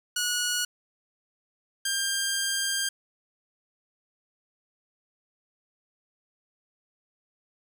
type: tone pair in turn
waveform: 10% pulse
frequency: 1457 / 1596.5 Hz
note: F#6 / G6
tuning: -27 / +31 cents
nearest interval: major second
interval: 158 cents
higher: second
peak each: -17 dBFS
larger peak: neither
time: 0.16-0.65 / 1.85-2.89 s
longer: second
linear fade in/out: 5 ms
effects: 9-bit